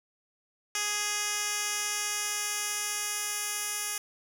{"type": "tone with band-pass filter sweep", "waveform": "10% pulse", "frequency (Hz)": 415.3, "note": "G#4", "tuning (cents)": 0, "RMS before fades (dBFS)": -32, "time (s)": [0.75, 3.98], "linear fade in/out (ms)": 2, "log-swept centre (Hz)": [6200, 10000], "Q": 0.94, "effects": []}